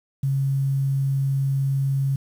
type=tone; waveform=sine; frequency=136.6 Hz; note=C#3; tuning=25 cents flat; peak=-19 dBFS; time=0.23-2.16 s; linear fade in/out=5 ms; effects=8-bit